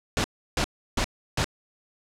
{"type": "noise bursts", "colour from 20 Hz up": "pink", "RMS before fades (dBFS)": -24, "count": 4, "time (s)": [0.17, 1.444], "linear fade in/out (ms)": 0, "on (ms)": 71, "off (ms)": 330, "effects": ["low-pass 7000 Hz 12 dB/octave"]}